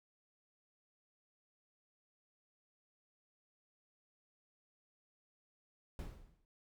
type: noise with exponential decay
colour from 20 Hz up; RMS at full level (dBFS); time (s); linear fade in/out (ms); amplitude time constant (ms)
brown; -39; 5.99-6.45; 1; 100
effects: none